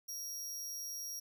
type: tone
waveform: sawtooth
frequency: 5650 Hz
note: F8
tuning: 19 cents sharp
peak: -38 dBFS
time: 0.08-1.2 s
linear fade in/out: 10 ms
effects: none